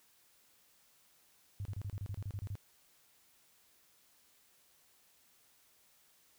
sine tone bursts, 99.5 Hz, G2, 26 cents sharp, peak -37 dBFS, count 12, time 1.6-2.554 s, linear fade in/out 0 ms, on 52 ms, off 30 ms, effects white hiss -68 dBFS RMS until 6.38 s

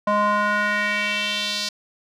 square tone with band-pass filter sweep, 207.7 Hz, G#3, in tune, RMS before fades -22 dBFS, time 0.07-1.69 s, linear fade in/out 5 ms, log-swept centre 870 to 4700 Hz, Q 2.7, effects none

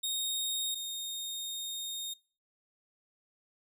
sawtooth tone pair in turn, 3716 / 3695 Hz, A#7 / A#7, -6 / -16 cents, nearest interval unison, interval 10 cents, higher first, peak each -28 / -33 dBFS, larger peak first, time 0.03-0.75 / 0.75-2.14 s, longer second, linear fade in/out 10 ms, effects noise-tail reverb RT60 0.4 s tail -24 dB re dry

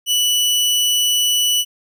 sawtooth tone, 2960 Hz, F#7, in tune, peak -11 dBFS, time 0.06-1.65 s, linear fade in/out 50 ms, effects none

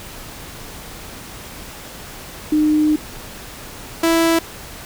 sine / sawtooth tone pair in turn, 304.6 / 330.3 Hz, D#4 / E4, -37 / +4 cents, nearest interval minor second, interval 141 cents, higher second, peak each -12 / -9 dBFS, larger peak second, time 2.52-2.96 / 4.03-4.39 s, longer first, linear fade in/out 5 ms, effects pink hiss -35 dBFS RMS until 4.85 s

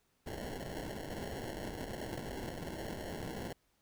white noise with sample-and-hold, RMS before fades -42 dBFS, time 0.26-3.53 s, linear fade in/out 5 ms, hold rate 1225 Hz, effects pink hiss -75 dBFS RMS until 3.81 s

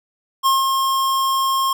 square tone with ADSR envelope, 1072 Hz, C6, 42 cents sharp, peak -13 dBFS, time 0.43-1.73 s, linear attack 32 ms, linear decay 170 ms, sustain -4 dB, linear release 3 ms, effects none

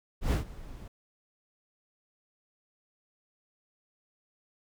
brown noise with ADSR envelope, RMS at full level -23 dBFS, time 0.21-0.88 s, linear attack 110 ms, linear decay 120 ms, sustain -21 dB, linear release 4 ms, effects none

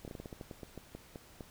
slowing click train, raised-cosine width 2 ms, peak -30 dBFS, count 14, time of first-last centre 0.05-1.408 s, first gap 28 ms, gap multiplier 1.2, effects pink hiss -58 dBFS RMS until 1.5 s

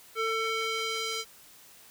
square tone with band-pass filter sweep, 447 Hz, A4, 27 cents sharp, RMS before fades -31 dBFS, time 0.15-1.25 s, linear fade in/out 50 ms, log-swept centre 1600 to 4600 Hz, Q 0.96, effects white hiss -54 dBFS RMS until 1.9 s

